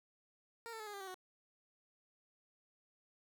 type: tone with pitch steps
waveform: 15% pulse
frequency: 463 / 445.9 / 429.5 / 413.7 / 398.4 / 383.8 / 369.6 Hz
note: A#4 / A4 / A4 / G#4 / G4 / G4 / F#4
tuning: -12 / +23 / -42 / -7 / +28 / -37 / -2 cents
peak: -39 dBFS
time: 0.66-1.143 s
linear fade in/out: 0 ms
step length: 69 ms
effects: none